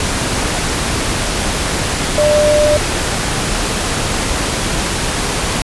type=tone in noise; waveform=sine; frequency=598 Hz; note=D5; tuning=31 cents sharp; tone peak=-9 dBFS; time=2.18-2.77 s; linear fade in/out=2 ms; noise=pink; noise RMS=-17 dBFS; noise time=0-5.62 s; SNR=+5 dB; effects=resampled to 24000 Hz